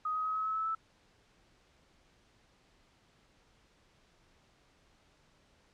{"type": "tone with pitch steps", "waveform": "sine", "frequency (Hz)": [1252, 1262.2, 1272.4, 1282.7, 1293.2, 1303.7, 1314.2], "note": ["D#6", "D#6", "D#6", "E6", "E6", "E6", "E6"], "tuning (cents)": [10, 24, 38, -48, -34, -20, -6], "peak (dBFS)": -31, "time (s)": [0.05, 0.75], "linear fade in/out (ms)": 5, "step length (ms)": 100, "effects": ["pink hiss -67 dBFS RMS until 5.73 s", "low-pass 6000 Hz 12 dB/octave"]}